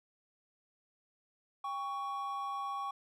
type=tone pair together; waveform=triangle; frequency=798.3 / 1116 Hz; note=G5 / C#6; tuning=+31 / +11 cents; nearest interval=tritone; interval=580 cents; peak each=-39 / -35 dBFS; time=1.64-2.91 s; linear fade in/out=5 ms; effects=none